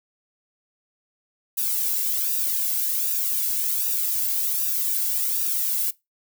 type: noise with flanger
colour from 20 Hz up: violet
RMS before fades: -24 dBFS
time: 1.57-5.91 s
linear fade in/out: 10 ms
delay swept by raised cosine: 0.93 to 1.66 ms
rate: 1.3 Hz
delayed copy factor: -0.65
effects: noise-tail reverb RT60 0.2 s tail -21 dB re dry